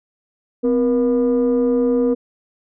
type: tone pair together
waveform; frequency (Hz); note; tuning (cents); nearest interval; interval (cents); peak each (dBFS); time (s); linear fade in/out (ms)
sine; 256 / 476.9; C4 / A#4; -38 / +39; major seventh; 1077; -15; 0.63-2.15; 20
effects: tanh soft clip ceiling -10 dBFS